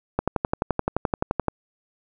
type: click train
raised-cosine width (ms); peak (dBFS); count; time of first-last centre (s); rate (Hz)
1; -7; 16; 0.19-1.483; 11.6
effects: none